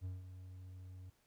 triangle tone with ADSR envelope, 92.2 Hz, F#2, 6 cents flat, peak -37 dBFS, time 0.01-1.1 s, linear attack 38 ms, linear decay 170 ms, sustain -10 dB, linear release 5 ms, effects pink hiss -75 dBFS RMS until 1.26 s

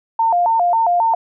sine tone with vibrato, 798 Hz, G5, 31 cents sharp, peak -12 dBFS, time 0.19-1.15 s, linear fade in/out 5 ms, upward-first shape square, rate 3.7 Hz, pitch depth 220 cents each way, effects none

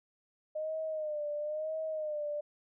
sine tone with vibrato, 612 Hz, D#5, 29 cents flat, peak -33 dBFS, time 0.55-2.41 s, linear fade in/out 10 ms, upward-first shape sine, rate 1 Hz, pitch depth 64 cents each way, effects none

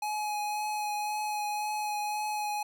square tone with vibrato, 841 Hz, G#5, 22 cents sharp, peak -31 dBFS, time 0.02-2.63 s, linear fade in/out 5 ms, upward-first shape triangle, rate 1.9 Hz, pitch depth 16 cents each way, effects none

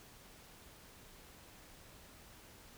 silence, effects pink hiss -58 dBFS RMS until 2.77 s

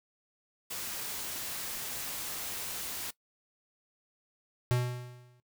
white noise, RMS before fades -38 dBFS, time 0.7-3.11 s, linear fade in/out 10 ms
square tone with exponential decay, 123.47 Hz, B2, in tune, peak -24 dBFS, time 4.71-5.4 s, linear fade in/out 0 ms, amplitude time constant 150 ms
effects noise-tail reverb RT60 0.1 s tail -20 dB re dry

